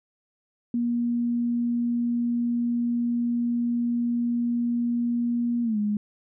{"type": "tone with pitch glide", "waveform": "sine", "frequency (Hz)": [238.1, 208.5], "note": ["A#3", "G#3"], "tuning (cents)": [37, 7], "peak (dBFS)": -22, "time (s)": [0.74, 5.97], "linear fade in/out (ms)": 2, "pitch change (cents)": -230, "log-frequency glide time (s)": [5.63, 5.78], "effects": []}